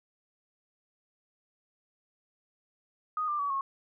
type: tone with pitch steps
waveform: sine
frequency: 1243 / 1189.6 / 1138.5 / 1089.6 Hz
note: D#6 / D6 / C#6 / C#6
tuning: -2 / +22 / +46 / -30 cents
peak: -28 dBFS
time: 3.17-3.61 s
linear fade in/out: 2 ms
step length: 110 ms
effects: none